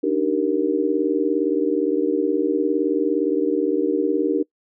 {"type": "chord", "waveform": "sine", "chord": "Eb major seventh", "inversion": "third", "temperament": "just", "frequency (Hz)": [291.7, 311.1, 388.9, 466.7], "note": ["D4", "Eb4", "G4", "Bb4"], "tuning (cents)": [-12, 0, -14, 2], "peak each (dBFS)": -23, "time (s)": [0.03, 4.43], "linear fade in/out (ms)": 10, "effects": ["noise-tail reverb RT60 0.1 s tail -23 dB re dry"]}